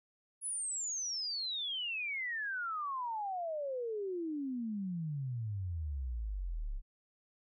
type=exponential sweep; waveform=sine; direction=down; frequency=10548 to 32 Hz; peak=-35 dBFS; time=0.41-6.82 s; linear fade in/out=50 ms; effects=none